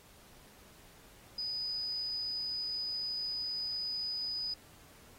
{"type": "tone", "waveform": "sine", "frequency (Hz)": 4978, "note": "D#8", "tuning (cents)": 0, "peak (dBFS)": -34, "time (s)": [1.38, 4.54], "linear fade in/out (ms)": 5, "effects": ["pink hiss -59 dBFS RMS until 5.18 s", "AAC 48 kbps"]}